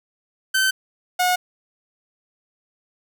sawtooth tone pair in turn, 1539 / 725 Hz, G6 / F#5, -32 / -35 cents, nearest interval octave + minor second, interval 1303 cents, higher first, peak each -13 / -13 dBFS, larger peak neither, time 0.54-0.71 / 1.19-1.36 s, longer neither, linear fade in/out 10 ms, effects none

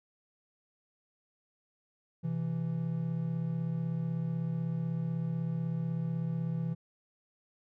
triangle tone pair together, 130 / 166.08 Hz, C3 / E3, -11 / +13 cents, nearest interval major third, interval 424 cents, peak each -34 / -30 dBFS, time 2.23-6.75 s, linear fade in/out 20 ms, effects none

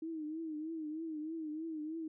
sine tone with vibrato, 315.1 Hz, D#4, 22 cents sharp, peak -38 dBFS, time 0.02-2.08 s, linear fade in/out 5 ms, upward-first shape triangle, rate 3.2 Hz, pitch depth 92 cents each way, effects none

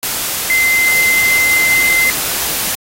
sine tone in noise, 2069 Hz, C7, 20 cents flat, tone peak -10 dBFS, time 0.5-2.1 s, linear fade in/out 0 ms, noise white, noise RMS -18 dBFS, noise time 0.03-2.75 s, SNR +5 dB, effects AAC 48 kbps

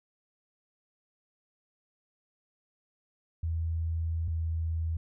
sine tone pair in turn, 82 / 81.53 Hz, E2 / E2, -9 / -19 cents, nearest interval unison, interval 10 cents, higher first, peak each -28 dBFS, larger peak neither, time 3.43-4.28 / 4.28-4.97 s, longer first, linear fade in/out 5 ms, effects none

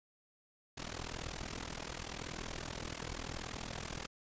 pink noise with amplitude modulation, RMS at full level -39 dBFS, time 0.77-4.07 s, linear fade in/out 10 ms, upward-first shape sine, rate 40.9 Hz, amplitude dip 90%, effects resampled to 16000 Hz

